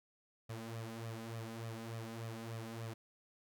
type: tone with flanger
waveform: sawtooth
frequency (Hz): 113.7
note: A#2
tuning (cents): -43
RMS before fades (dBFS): -45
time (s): 0.49-2.94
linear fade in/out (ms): 10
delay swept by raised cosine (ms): 1.6 to 4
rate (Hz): 3.4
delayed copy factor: +0.7
effects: none